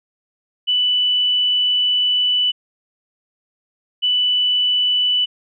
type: tone pair in turn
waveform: sine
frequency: 2978 / 2978 Hz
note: F#7 / F#7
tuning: +11 / +11 cents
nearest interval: unison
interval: 0 cents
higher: neither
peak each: -14 dBFS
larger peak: neither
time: 0.67-2.52 / 4.02-5.26 s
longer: first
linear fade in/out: 20 ms
effects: none